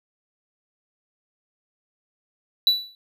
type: tone with exponential decay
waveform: triangle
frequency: 3951 Hz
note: B7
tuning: in tune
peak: -10 dBFS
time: 2.67-2.95 s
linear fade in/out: 1 ms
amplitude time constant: 59 ms
effects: none